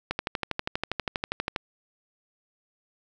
click train, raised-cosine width 0.3 ms, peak -11 dBFS, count 19, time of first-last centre 0.11-1.562 s, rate 12.4 Hz, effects none

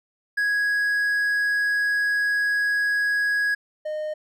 triangle tone pair in turn, 1661.2 / 613.3 Hz, G#6 / D#5, 0 / -25 cents, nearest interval octave + perfect fourth, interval 1725 cents, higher first, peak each -18 / -24 dBFS, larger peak first, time 0.37-3.55 / 3.85-4.14 s, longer first, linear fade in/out 10 ms, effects none

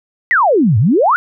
sine exponential two-way sweep, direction down then up, 2061 to 98.1 to 1516 Hz, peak -8 dBFS, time 0.31-1.16 s, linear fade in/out 0 ms, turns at 0.78 s, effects none

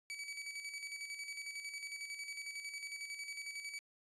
sawtooth tone with tremolo, 2284 Hz, D7, 49 cents flat, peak -38 dBFS, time 0.1-3.79 s, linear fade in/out 0 ms, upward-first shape square, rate 11 Hz, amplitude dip 50%, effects resampled to 24000 Hz

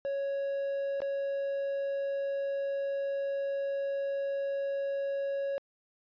triangle tone with dropouts, 554.4 Hz, C#5, in tune, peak -28 dBFS, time 0.05-5.58 s, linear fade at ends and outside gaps 0 ms, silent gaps 1.004-1.019 s, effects resampled to 11025 Hz

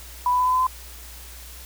sine tone with pitch steps, 987.8 / 995.2 / 1002.7 / 1010.3 / 1017.9 / 1025.6 Hz, B5 / B5 / B5 / B5 / C6 / C6, 0 / +13 / +26 / +39 / -48 / -35 cents, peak -17 dBFS, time 0.26-0.668 s, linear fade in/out 2 ms, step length 68 ms, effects added 60 Hz sine -41 dBFS peak until 1.65 s + white hiss -43 dBFS RMS until 1.65 s

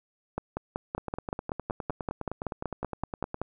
two click trains, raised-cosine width 1 ms, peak -19 / -16 dBFS, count 24 / 17, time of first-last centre 0.98-3.344 / 0.38-3.416 s, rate 9.73 / 5.27 Hz, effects none

